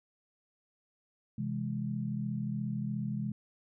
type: chord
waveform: sine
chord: C augmented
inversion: none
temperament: equal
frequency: 130.81 / 164.81 / 207.7 Hz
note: C3 / E3 / G#3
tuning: 0 / 0 / 0 cents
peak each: -36 / -39 / -35 dBFS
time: 1.38-3.32 s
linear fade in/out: 5 ms
effects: none